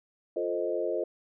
sine chord, F dominant seventh, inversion none, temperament equal, 349.2 / 440 / 523.3 / 622.3 Hz, F4 / A4 / C5 / Eb5, 0 / 0 / 0 / 0 cents, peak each -33 dBFS, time 0.36-1.04 s, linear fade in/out 5 ms, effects none

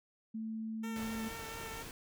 sine tone, 221.3 Hz, A3, 10 cents sharp, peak -37 dBFS, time 0.34-1.29 s, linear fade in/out 10 ms
10% pulse tone with vibrato, 450.9 Hz, A4, 42 cents sharp, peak -36 dBFS, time 0.83-1.83 s, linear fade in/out 10 ms, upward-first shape triangle, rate 4.3 Hz, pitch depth 24 cents each way
pink noise, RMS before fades -47 dBFS, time 0.96-1.91 s, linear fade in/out 0 ms
effects none

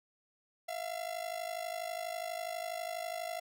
45% pulse ring-modulated tone, 680 Hz, F5, 46 cents flat, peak -34 dBFS, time 0.68-3.4 s, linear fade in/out 10 ms, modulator 26.1 Hz, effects none

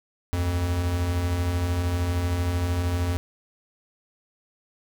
square beating tone pair, 75 / 88 Hz, D2 / F2, +37 / +14 cents, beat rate 13 Hz, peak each -33 / -24 dBFS, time 0.33-3.17 s, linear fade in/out 0 ms, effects 9-bit

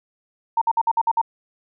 sine tone bursts, 915 Hz, A#5, 32 cents flat, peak -15 dBFS, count 7, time 0.57-1.215 s, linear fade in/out 5 ms, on 45 ms, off 55 ms, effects none

